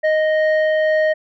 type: tone pair together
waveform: sine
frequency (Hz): 622.3 / 1864.8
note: D#5 / A#6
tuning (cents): 0 / 0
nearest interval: octave + perfect fifth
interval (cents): 1900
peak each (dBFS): -12 / -19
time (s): 0.03-1.14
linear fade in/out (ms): 20
effects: tanh soft clip ceiling -11 dBFS